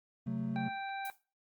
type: chord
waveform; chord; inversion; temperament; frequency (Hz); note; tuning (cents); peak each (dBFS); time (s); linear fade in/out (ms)
triangle; F# diminished; second; just; 133.2 / 185 / 222; C3 / F#3 / A3; +31 / 0 / +16; -37 / -37 / -34; 0.26-0.69; 10
type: harmonic tone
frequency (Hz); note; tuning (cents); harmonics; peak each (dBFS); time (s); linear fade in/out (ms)
784; G5; 0; 1 / 2 / 3 / 5; -38 / -44 / -48 / -52; 0.56-1.1; 0
type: noise with exponential decay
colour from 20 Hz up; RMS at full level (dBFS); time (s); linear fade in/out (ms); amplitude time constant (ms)
violet; -43; 1.05-1.23; 1; 37
effects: noise-tail reverb RT60 0.3 s tail -19 dB re dry + Opus 32 kbps